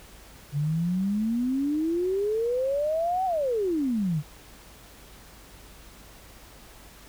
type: exponential two-way sweep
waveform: sine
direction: up then down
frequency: 139.9 to 770 to 139.9 Hz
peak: -23 dBFS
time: 0.52-4.23 s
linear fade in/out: 50 ms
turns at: 3.25 s
effects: added 50 Hz sine -53 dBFS peak until 7.08 s + pink hiss -50 dBFS RMS until 7.08 s